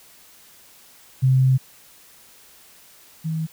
sine tone pair in turn, 130.81 / 159.92 Hz, C3 / D#3, 0 / +48 cents, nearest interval minor third, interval 348 cents, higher second, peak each -13 / -22 dBFS, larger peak first, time 1.22-1.58 / 3.24-3.47 s, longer first, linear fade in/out 20 ms, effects white hiss -50 dBFS RMS until 3.52 s

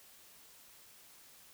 silence, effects white hiss -59 dBFS RMS until 1.53 s

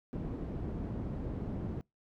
white low-pass noise, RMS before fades -38 dBFS, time 0.13-1.81 s, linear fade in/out 0 ms, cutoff 230 Hz, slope 12 dB/octave, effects noise-tail reverb RT60 0.2 s tail -26 dB re dry

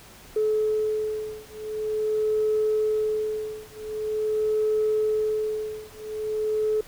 sine beating tone pair, 430 / 430.45 Hz, A4 / A4, -40 / -38 cents, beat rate 0.45 Hz, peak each -25 dBFS, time 0.36-6.81 s, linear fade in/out 5 ms, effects tanh soft clip ceiling -15 dBFS + pink hiss -48 dBFS RMS until 6.87 s

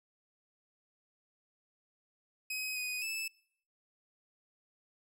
sawtooth tone with pitch steps, 2529 / 2492 / 2624 Hz, D#7 / D#7 / E7, +28 / +2 / -9 cents, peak -32 dBFS, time 2.5-3.28 s, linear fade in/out 5 ms, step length 260 ms, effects noise-tail reverb RT60 0.6 s tail -23 dB re dry

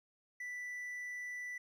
triangle tone, 1975.5 Hz, B6, in tune, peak -39 dBFS, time 0.4-1.58 s, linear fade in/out 5 ms, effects none

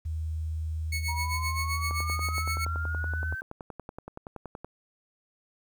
sine tone with pitch glide, 79.2 to 80.07 Hz, D#2 to E2, +31 to -50 cents, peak -29 dBFS, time 0.05-3.35 s, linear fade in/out 10 ms, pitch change +19 cents, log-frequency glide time 1.02-1.09 s
sawtooth tone with tremolo, 2204 Hz, C#7, 11 cents flat, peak -26 dBFS, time 0.92-2.65 s, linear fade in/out 5 ms, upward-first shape sine, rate 7.7 Hz, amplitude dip 80%
sine linear sweep, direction up, 940 to 1556 Hz, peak -33 dBFS, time 1.08-3.41 s, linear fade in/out 10 ms
click train, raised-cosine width 1 ms, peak -25 dBFS, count 30, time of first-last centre 1.91-4.646 s, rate 10.6 Hz
effects 10-bit

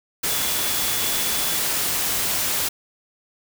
sine tone in noise, 3430 Hz, A7, 45 cents flat, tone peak -32 dBFS, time 0.29-1.58 s, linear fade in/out 10 ms, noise white, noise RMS -23 dBFS, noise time 0.23-2.69 s, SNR -12 dB, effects none

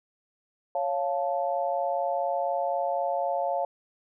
sine chord, Db augmented, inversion none, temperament equal with one note detuned, 554.4 / 698.5 / 874.9 Hz, Db5 / F5 / A5, 0 / 0 / -10 cents, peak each -29 / -28 / -32 dBFS, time 0.75-3.65 s, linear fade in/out 2 ms, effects none

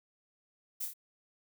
violet noise with echo, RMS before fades -37 dBFS, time 0.8-0.86 s, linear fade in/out 10 ms, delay 26 ms, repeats 3, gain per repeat -4 dB, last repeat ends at 0.938 s, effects none

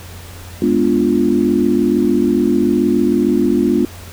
sine chord, G# diminished seventh, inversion none, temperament equal, 207.7 / 246.9 / 293.7 / 349.2 Hz, G#3 / B3 / D4 / F4, 0 / 0 / 0 / 0 cents, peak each -18 / -16 / -17 / -16 dBFS, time 0.62-3.85 s, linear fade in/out 2 ms, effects added 88 Hz sine -33 dBFS peak until 4.12 s + pink hiss -37 dBFS RMS until 4.12 s

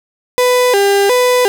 35% pulse tone with vibrato, 445.9 Hz, A4, 23 cents sharp, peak -7 dBFS, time 0.38-1.48 s, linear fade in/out 0 ms, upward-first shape square, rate 1.4 Hz, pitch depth 190 cents each way, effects 8-bit

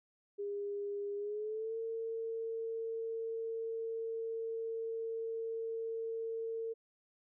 sine tone with pitch glide, 405.8 to 452.9 Hz, G#4 to A#4, -40 to -50 cents, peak -36 dBFS, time 0.38-6.74 s, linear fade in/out 20 ms, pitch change +190 cents, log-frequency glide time 1.16-1.76 s, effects none

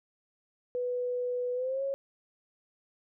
sine tone with pitch glide, 493.9 to 548 Hz, B4 to C#5, 0 to -20 cents, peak -29 dBFS, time 0.75-1.94 s, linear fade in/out 0 ms, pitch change +180 cents, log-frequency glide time 1.54-1.83 s, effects none

